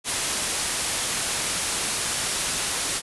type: low-pass noise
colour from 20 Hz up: white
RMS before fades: -27 dBFS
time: 0.04-3.02 s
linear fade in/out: 50 ms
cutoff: 11000 Hz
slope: 96 dB/octave
effects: none